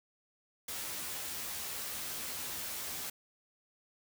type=noise with comb filter; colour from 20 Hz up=white; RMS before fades=-40 dBFS; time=0.68-3.1 s; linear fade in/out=5 ms; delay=13 ms; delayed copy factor=+0.6; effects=none